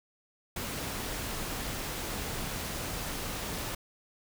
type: noise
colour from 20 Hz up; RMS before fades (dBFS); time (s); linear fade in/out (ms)
pink; -36; 0.56-3.75; 5
effects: none